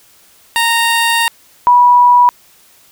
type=tone pair in turn; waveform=15% pulse / sine; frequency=926 / 976.3 Hz; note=A#5 / B5; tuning=-12 / -20 cents; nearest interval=minor second; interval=92 cents; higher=second; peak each=-4 dBFS; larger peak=neither; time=0.56-1.28 / 1.67-2.29 s; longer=first; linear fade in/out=0 ms; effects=white hiss -47 dBFS RMS until 2.91 s